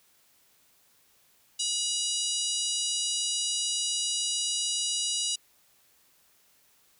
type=harmonic tone with a mistuned harmonic; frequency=967 Hz; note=B5; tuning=37 cents flat; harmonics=3 / 4 / 5 / 6 / 7 / 8 / 9 / 10; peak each=-33 / -34 / -35 / -36 / -36 / -37 / -38 / -38 dBFS; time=1.59-5.36 s; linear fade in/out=10 ms; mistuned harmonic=9; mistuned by=+21 cents; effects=white hiss -64 dBFS RMS until 6.99 s